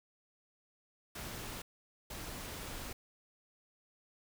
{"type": "noise bursts at uneven times", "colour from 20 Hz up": "pink", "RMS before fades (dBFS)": -44, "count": 2, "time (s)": [[1.15, 1.62], [2.1, 2.93]], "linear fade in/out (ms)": 5, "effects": []}